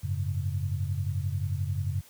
sine chord, F# suspended second, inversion none, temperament equal, 92.5 / 103.83 / 138.59 Hz, F#2 / G#2 / C#3, 0 / 0 / 0 cents, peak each -29 / -32 / -33 dBFS, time 0.03-2.01 s, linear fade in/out 10 ms, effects white hiss -55 dBFS RMS until 2.09 s + high-pass 60 Hz 12 dB/octave

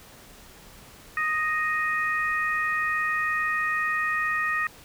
harmonic tone, 622.3 Hz, D#5, in tune, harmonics 2 / 3 / 4, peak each -28 / -25 / -34 dBFS, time 1.17-4.67 s, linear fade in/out 2 ms, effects pink hiss -49 dBFS RMS until 4.84 s

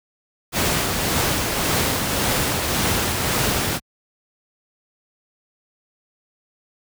pink noise with tremolo, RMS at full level -19 dBFS, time 0.52-3.8 s, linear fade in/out 50 ms, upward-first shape triangle, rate 1.8 Hz, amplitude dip 35%, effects high-pass 60 Hz 12 dB/octave

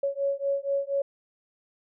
sine beating tone pair, 554.4 / 558.6 Hz, C#5 / C#5, 0 / +13 cents, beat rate 4.2 Hz, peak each -28 dBFS, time 0.03-1.02 s, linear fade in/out 5 ms, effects none

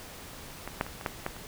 clicks, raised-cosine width 0.5 ms, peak -21 / -11 / -25 / -25 / -13 / -15 / -30 dBFS, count 7, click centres 0.676 / 0.811 / 0.865 / 1.012 / 1.062 / 1.264 / 1.365 s, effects pink hiss -45 dBFS RMS until 1.47 s

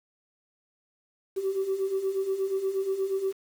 sine beating tone pair, 380 / 388.4 Hz, F#4 / G4, +46 / -16 cents, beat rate 8.4 Hz, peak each -31 / -26 dBFS, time 1.36-3.33 s, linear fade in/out 20 ms, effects tanh soft clip ceiling -20 dBFS + 8-bit

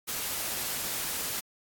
white noise, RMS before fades -33 dBFS, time 0.07-1.41 s, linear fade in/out 20 ms, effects AAC 64 kbps

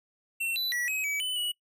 square tone with pitch steps, 2709 / 3981 / 1939 / 2544 / 2284 / 3011 / 2933 Hz, E7 / B7 / B6 / D#7 / D7 / F#7 / F#7, +47 / +13 / -32 / +38 / -49 / +30 / -16 cents, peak -29 dBFS, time 0.4-1.52 s, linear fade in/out 10 ms, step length 160 ms, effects noise-tail reverb RT60 0.1 s tail -22 dB re dry

